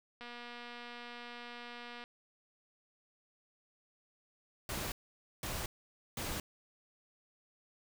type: click train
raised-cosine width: 0.3 ms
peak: -32 dBFS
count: 440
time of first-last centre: 0.21-2.039 s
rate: 240 Hz
type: noise bursts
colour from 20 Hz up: pink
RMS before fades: -39 dBFS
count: 3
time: 4.69-6.4 s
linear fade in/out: 2 ms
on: 230 ms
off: 510 ms
effects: none